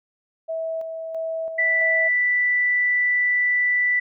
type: tone with tremolo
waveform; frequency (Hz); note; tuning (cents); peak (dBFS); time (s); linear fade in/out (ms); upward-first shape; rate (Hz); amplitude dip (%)
sine; 650; E5; -24; -24; 0.48-2.09; 20; square; 1.5; 40
type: tone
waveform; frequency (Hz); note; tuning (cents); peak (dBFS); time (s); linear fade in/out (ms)
sine; 1975.5; B6; 0; -17; 1.58-4; 10
effects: none